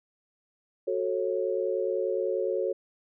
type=chord; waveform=sine; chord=F# minor; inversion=none; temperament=equal with one note detuned; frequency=370 / 440 / 546.7 Hz; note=F#4 / A4 / C#5; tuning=0 / 0 / -24 cents; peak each=-30 dBFS; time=0.87-2.73 s; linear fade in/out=10 ms; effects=none

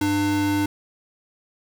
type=tone pair together; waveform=square; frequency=99.82 / 299.5 Hz; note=G2 / D4; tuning=+32 / +34 cents; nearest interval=octave + perfect fifth; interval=1902 cents; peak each=-28 / -22 dBFS; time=0.01-0.66 s; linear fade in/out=5 ms; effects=none

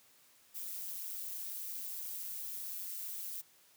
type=noise with amplitude modulation; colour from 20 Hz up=violet; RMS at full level=-39 dBFS; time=0.54-3.42 s; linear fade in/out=20 ms; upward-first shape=sine; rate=186 Hz; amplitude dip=70%; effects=white hiss -65 dBFS RMS until 3.76 s + high-pass 80 Hz 12 dB/octave

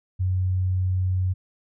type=tone; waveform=sine; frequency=92.5 Hz; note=F#2; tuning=in tune; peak=-20 dBFS; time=0.19-1.34 s; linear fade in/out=20 ms; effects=none

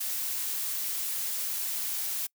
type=noise; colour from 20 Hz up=blue; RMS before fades=-32 dBFS; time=0-2.27 s; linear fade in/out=10 ms; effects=noise-tail reverb RT60 0.1 s tail -25 dB re dry

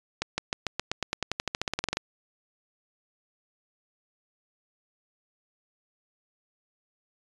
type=accelerating click train; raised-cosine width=0.2 ms; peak=-10 dBFS; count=21; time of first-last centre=0.22-1.97 s; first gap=160 ms; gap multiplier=0.93; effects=resampled to 22050 Hz

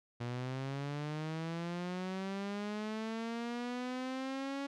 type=linear sweep; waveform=sawtooth; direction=up; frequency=118.5 to 280 Hz; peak=-33 dBFS; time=0.2-4.67 s; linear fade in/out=10 ms; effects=low-pass 5000 Hz 12 dB/octave

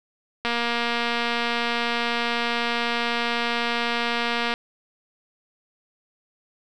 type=click train; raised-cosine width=0.3 ms; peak=-9 dBFS; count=966; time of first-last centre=0.45-4.539 s; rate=236 Hz; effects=none

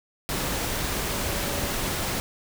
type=tone in noise; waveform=sine; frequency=570 Hz; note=C#5; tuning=48 cents sharp; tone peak=-38 dBFS; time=1.12-1.72 s; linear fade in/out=0 ms; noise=pink; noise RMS=-28 dBFS; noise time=0.29-2.2 s; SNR=-13 dB; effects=none

